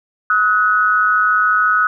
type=tone pair together; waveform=sine; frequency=1274.1 / 1480 Hz; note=D#6 / F#6; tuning=+41 / 0 cents; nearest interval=minor third; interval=259 cents; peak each=-14 dBFS; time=0.3-1.87 s; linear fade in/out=2 ms; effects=none